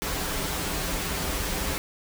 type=noise with comb filter; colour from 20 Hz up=pink; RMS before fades=-29 dBFS; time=0.02-1.78 s; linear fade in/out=0 ms; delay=8.6 ms; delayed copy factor=-0.75; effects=none